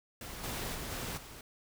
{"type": "noise with level steps", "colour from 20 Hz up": "pink", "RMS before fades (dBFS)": [-44, -38, -41, -39, -49], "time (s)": [0.21, 1.41], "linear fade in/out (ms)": 2, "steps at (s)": [0.43, 0.74, 0.9, 1.17], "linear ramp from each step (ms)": 10, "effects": []}